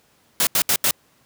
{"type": "noise bursts at uneven times", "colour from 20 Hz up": "white", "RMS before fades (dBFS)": -18, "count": 4, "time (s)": [[0.4, 0.47], [0.55, 0.62], [0.69, 0.76], [0.84, 0.91]], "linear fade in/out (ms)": 2, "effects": ["pink hiss -59 dBFS RMS until 1.25 s", "high-pass 100 Hz 12 dB/octave"]}